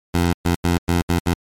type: tone bursts at uneven times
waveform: 15% pulse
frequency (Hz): 86.5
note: F2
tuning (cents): -16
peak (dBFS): -9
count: 6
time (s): 0.14-0.33 / 0.45-0.55 / 0.64-0.78 / 0.88-1.02 / 1.09-1.19 / 1.26-1.34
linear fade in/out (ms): 5
effects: MP3 64 kbps